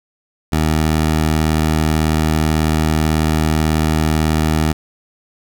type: tone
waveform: 15% pulse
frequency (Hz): 78.2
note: D#2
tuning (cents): +9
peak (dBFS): -7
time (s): 0.52-4.73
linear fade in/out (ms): 10
effects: none